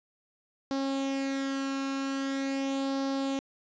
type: tone with flanger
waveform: sawtooth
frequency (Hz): 272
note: C#4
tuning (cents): -33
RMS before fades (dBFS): -31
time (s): 0.71-3.39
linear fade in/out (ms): 0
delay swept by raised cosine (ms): 0.21 to 0.75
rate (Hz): 0.43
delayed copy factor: +0.5
effects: resampled to 16000 Hz